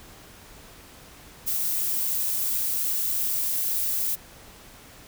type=noise; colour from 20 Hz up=violet; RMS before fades=-26 dBFS; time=1.46-4.16 s; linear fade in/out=20 ms; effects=pink hiss -48 dBFS RMS until 5.07 s